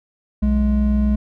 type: tone pair together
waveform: triangle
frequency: 62.15 / 210 Hz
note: B1 / G#3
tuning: +12 / +19 cents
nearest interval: octave + major sixth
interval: 2107 cents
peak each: -15 dBFS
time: 0.42-1.16 s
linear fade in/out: 10 ms
effects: none